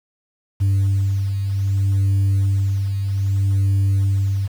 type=beating tone pair; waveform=sine; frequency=97.6 / 98.23 Hz; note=G2 / G2; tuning=-7 / +4 cents; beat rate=0.63 Hz; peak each=-22 / -14 dBFS; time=0.6-4.48 s; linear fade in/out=20 ms; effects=tanh soft clip ceiling -13 dBFS + 7-bit